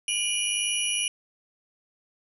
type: tone cluster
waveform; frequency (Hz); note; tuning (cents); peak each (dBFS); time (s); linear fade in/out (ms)
sine; 2417 / 2858 / 2960 / 5790 / 9950; D7 / F7 / F#7 / F#8 / D#9; +49 / +39 / 0 / -38 / -1; -31 / -31 / -31 / -34 / -29; 0.08-1.08; 2
effects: none